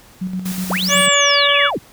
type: tone with tremolo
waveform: sine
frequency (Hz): 185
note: F#3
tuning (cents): 0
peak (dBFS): -19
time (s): 0.21-1.09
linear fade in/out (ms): 10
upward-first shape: square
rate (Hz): 8.1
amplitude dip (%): 50
type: noise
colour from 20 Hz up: white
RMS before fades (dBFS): -30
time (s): 0.45-1.07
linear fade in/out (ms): 10
type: linear two-way sweep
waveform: sine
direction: up then down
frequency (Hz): 37.84 to 8700 to 37.84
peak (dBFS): -18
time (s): 0.69-1.79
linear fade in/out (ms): 20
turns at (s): 1
type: harmonic tone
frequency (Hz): 571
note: D5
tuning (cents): -49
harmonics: 1 / 2 / 3 / 4 / 5 / 6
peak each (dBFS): -19 / -19 / -19 / -19 / -19 / -19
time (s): 0.88-1.71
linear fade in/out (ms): 50
effects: pink hiss -46 dBFS RMS until 1.92 s